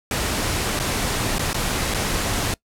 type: noise with dropouts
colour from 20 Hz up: pink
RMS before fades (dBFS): -23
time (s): 0.11-2.54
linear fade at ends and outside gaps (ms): 2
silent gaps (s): 0.792-0.798 / 1.384-1.393 / 1.532-1.543 / 1.94-1.945
effects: noise-tail reverb RT60 0.1 s tail -23 dB re dry + low-pass 12000 Hz 12 dB/octave